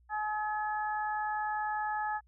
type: harmonic tone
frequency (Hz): 425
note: G#4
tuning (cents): +40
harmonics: 2 / 3 / 4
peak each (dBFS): -32 / -40 / -38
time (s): 0.09-2.21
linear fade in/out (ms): 50
effects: added 60 Hz sine -61 dBFS peak until 2.27 s